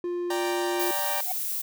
triangle tone, 351.4 Hz, F4, 11 cents sharp, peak -25 dBFS, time 0.04-0.91 s, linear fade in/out 2 ms
sawtooth chord, G minor, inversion second, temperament equal, 587.3 / 784 / 932.3 Hz, D5 / G5 / Bb5, 0 / 0 / 0 cents, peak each -29 dBFS, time 0.3-1.21 s, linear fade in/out 5 ms
violet noise, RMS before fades -30 dBFS, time 0.79-1.62 s, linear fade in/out 10 ms
triangle tone with exponential growth, 739 Hz, F#5, 2 cents flat, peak -25 dBFS, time 1.21-1.32 s, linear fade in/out 5 ms, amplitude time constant 23 ms
effects none

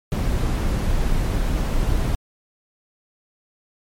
brown noise, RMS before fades -20 dBFS, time 0.12-2.15 s, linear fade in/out 0 ms, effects MP3 64 kbps

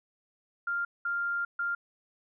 sine tone bursts at uneven times, 1396.9 Hz, F6, in tune, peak -28 dBFS, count 3, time 0.67-0.85 / 1.05-1.45 / 1.59-1.75 s, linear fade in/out 5 ms, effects none

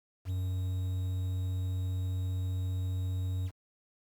triangle tone with quantisation, 92.5 Hz, F#2, in tune, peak -28 dBFS, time 0.25-3.51 s, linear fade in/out 50 ms, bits 9, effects Opus 48 kbps

